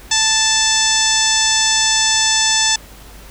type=harmonic tone; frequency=880 Hz; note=A5; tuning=in tune; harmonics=1 / 2 / 3 / 4 / 5 / 6 / 7 / 8 / 9; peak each=-23 / -21 / -25 / -19 / -25 / -19 / -19 / -23 / -22 dBFS; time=0.11-2.76 s; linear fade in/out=5 ms; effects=added 50 Hz sine -40 dBFS peak until 3.3 s + pink hiss -41 dBFS RMS until 3.3 s

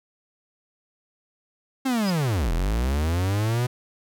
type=linear two-way sweep; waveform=45% pulse; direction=down then up; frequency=271.6 to 38.61 to 125.9 Hz; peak=-21 dBFS; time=1.85-3.67 s; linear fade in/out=10 ms; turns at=2.52 s
type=tone with exponential growth; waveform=sine; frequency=4978 Hz; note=D#8; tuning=in tune; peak=-25 dBFS; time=1.99-2.1 s; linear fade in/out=1 ms; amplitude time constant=22 ms
effects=none

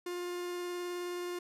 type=tone with vibrato; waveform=45% pulse; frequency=354 Hz; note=F4; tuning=23 cents sharp; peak=-36 dBFS; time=0.06-1.39 s; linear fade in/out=5 ms; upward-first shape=triangle; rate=19 Hz; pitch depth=10 cents each way; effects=resampled to 32000 Hz

